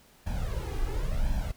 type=noise with flanger; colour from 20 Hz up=brown; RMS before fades=-29 dBFS; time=0.26-1.52 s; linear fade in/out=10 ms; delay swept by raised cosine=1.2 to 2.5 ms; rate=0.94 Hz; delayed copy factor=+0.85; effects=pink hiss -59 dBFS RMS until 1.56 s